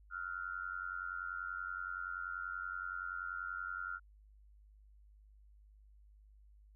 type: tone with amplitude modulation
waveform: sine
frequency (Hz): 1400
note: F6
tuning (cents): +4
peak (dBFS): -35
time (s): 0.1-4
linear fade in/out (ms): 50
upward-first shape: sine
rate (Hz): 90.5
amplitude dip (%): 95
effects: added 51 Hz sine -59 dBFS peak until 6.75 s